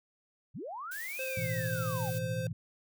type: linear two-way sweep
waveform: sine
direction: up then down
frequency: 80.8 to 2638 to 720 Hz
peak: -38 dBFS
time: 0.54-2.11 s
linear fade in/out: 20 ms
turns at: 1.22 s
type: noise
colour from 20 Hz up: blue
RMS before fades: -44 dBFS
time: 0.91-2.19 s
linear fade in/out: 10 ms
type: tone with pitch glide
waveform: square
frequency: 523.3 to 519.4 Hz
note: C5 to C5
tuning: 0 to -13 cents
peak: -37 dBFS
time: 1.19-2.47 s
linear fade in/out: 2 ms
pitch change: -13 cents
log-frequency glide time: 1.56-2.07 s
type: chord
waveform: sine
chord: A suspended second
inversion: none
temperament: just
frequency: 110 / 123.75 / 165 Hz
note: A2 / B2 / E3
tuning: 0 / +4 / +2 cents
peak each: -37 dBFS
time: 1.37-2.53 s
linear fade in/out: 5 ms
effects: none